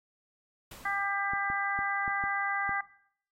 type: noise with exponential decay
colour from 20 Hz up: pink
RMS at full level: -44 dBFS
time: 0.71-1.31 s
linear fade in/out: 5 ms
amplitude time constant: 130 ms
type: harmonic tone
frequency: 398.3 Hz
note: G4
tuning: 28 cents sharp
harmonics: 2 / 3 / 4 / 5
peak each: -34 / -34 / -34 / -34 dBFS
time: 0.85-2.81 s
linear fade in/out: 5 ms
type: clicks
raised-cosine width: 3 ms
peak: -29 dBFS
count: 6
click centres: 1.335 / 1.501 / 1.79 / 2.079 / 2.239 / 2.693 s
effects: noise-tail reverb RT60 0.6 s tail -18 dB re dry + AAC 48 kbps